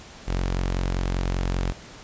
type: tone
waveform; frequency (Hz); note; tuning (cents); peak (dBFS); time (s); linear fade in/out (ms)
sawtooth; 45.14; F#1; -42; -19; 0.27-1.73; 20
effects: pink hiss -44 dBFS RMS until 2.03 s + resampled to 16000 Hz